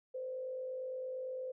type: tone with frequency modulation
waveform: sine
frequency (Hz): 515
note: C5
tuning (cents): -28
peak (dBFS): -38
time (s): 0.14-1.52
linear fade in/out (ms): 10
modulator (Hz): 48.7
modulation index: 0.41
effects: none